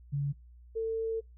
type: tone pair in turn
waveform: sine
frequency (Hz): 141.9 / 448.7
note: C#3 / A4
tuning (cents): +41 / +34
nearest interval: octave + minor sixth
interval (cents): 1993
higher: second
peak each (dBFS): -28 / -29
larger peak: first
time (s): 0.12-0.33 / 0.75-1.21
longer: second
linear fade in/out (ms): 20
effects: noise-tail reverb RT60 0.2 s tail -24 dB re dry + added 60 Hz sine -51 dBFS peak until 1.37 s